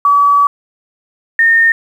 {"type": "tone pair in turn", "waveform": "sine", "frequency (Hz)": [1143, 1828.6], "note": ["D6", "A#6"], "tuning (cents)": [-47, -34], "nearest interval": "minor sixth", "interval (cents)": 813, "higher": "second", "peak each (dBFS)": -6, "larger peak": "neither", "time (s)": [[0.05, 0.47], [1.39, 1.72]], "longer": "first", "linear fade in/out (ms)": 2, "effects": ["7-bit"]}